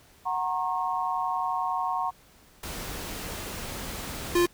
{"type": "chord", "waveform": "sine", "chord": "F# major", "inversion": "none", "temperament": "equal with one note detuned", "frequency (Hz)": [740, 932.3, 1083.4], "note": ["F#5", "A#5", "C#6"], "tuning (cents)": [0, 0, -40], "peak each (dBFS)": -30, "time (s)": [0.25, 2.11], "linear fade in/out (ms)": 20}
{"type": "noise", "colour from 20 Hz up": "pink", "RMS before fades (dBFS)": -36, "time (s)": [2.63, 4.47], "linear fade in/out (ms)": 5}
{"type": "tone", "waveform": "square", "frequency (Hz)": 349.2, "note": "F4", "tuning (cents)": 0, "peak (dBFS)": -20, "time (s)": [4.35, 4.46], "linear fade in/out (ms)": 5}
{"effects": ["pink hiss -57 dBFS RMS until 4.53 s"]}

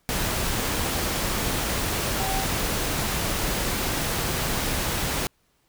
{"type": "tone in noise", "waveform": "sine", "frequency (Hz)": 771, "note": "G5", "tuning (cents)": -29, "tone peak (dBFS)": -29, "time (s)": [2.2, 2.44], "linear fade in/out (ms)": 0, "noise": "pink", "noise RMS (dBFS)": -26, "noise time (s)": [0.09, 5.27], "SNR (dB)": -6, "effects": ["pink hiss -67 dBFS RMS until 5.68 s"]}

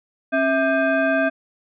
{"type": "tone with frequency modulation", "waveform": "sine", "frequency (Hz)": 654, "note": "E5", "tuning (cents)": -14, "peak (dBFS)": -16, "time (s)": [0.32, 1.3], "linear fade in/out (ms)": 20, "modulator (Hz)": 925, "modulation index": 1.2, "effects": []}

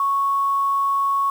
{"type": "tone with quantisation", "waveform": "sine", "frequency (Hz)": 1107, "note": "C#6", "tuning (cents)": -3, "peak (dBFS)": -17, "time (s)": [0, 1.3], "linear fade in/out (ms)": 2, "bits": 7, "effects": []}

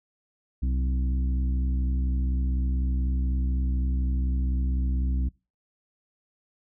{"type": "harmonic tone with a mistuned harmonic", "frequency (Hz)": 64.1, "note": "C2", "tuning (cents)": -35, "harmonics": [1, 2, 3, 4, 5], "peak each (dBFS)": [-23, -39, -36, -38, -46], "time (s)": [0.62, 5.29], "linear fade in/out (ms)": 10, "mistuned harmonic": 3, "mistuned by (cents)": -71, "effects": ["noise-tail reverb RT60 0.3 s tail -24 dB re dry"]}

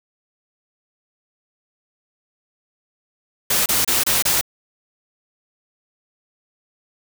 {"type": "noise bursts", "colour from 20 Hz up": "white", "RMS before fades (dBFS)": -18, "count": 5, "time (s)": [3.5, 4.412], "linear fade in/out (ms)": 5, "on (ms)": 160, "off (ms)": 28, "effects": []}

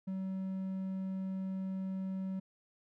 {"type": "tone", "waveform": "triangle", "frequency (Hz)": 190, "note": "F#3", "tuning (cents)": 46, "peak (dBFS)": -33, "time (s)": [0.07, 2.4], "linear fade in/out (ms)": 10, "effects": []}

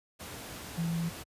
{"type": "tone in noise", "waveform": "sine", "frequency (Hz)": 167.2, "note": "E3", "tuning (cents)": 25, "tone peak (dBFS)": -29, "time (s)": [0.77, 1.1], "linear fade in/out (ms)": 20, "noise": "pink", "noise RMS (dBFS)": -43, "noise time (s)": [0.19, 1.24], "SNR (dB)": 11, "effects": ["high-pass 60 Hz 12 dB/octave", "resampled to 32000 Hz"]}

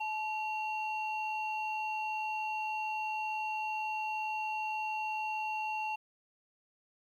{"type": "tone pair together", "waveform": "sine", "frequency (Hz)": [863.4, 2741], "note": ["A5", "F7"], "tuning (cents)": [-33, -33], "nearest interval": "octave + minor sixth", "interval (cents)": 2000, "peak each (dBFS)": [-33, -37], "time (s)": [0, 5.96], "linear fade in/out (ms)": 10, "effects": ["tanh soft clip ceiling -28 dBFS", "11-bit"]}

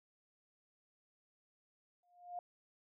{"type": "tone with exponential growth", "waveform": "sine", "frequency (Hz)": 708, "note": "F5", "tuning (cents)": 23, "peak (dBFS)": -38, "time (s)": [2.03, 2.39], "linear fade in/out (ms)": 2, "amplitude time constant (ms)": 78, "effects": []}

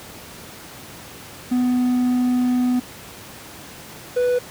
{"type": "tone pair in turn", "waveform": "triangle", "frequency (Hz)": [248.9, 493.4], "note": ["B3", "B4"], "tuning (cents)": [14, -2], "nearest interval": "octave", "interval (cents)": 1184, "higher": "second", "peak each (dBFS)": -14, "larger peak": "neither", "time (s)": [[1.51, 2.8], [4.16, 4.39]], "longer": "first", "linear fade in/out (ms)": 10, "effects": ["pink hiss -39 dBFS RMS until 4.5 s", "high-pass 80 Hz 12 dB/octave"]}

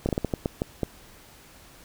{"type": "slowing click train", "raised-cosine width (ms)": 2, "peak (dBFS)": -11, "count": 9, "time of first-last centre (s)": [0.06, 0.833], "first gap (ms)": 29, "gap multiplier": 1.33, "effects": ["pink hiss -51 dBFS RMS until 1.84 s"]}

